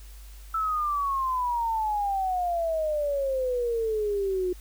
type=exponential sweep; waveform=sine; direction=down; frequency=1327 to 358 Hz; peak=-24 dBFS; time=0.54-4.53 s; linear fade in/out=5 ms; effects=added 50 Hz sine -42 dBFS peak until 4.6 s + white hiss -54 dBFS RMS until 4.6 s